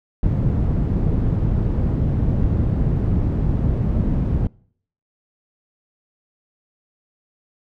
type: low-pass noise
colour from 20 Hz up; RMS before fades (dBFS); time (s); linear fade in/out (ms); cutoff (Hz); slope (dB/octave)
white; -19; 0.23-4.47; 2; 140; 12
effects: noise-tail reverb RT60 0.6 s tail -25 dB re dry